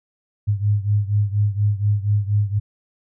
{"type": "beating tone pair", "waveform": "sine", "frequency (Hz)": [102, 106.2], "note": ["G#2", "G#2"], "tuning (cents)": [-31, 39], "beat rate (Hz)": 4.2, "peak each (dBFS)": [-18, -21], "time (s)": [0.47, 2.6], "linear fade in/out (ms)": 20, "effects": []}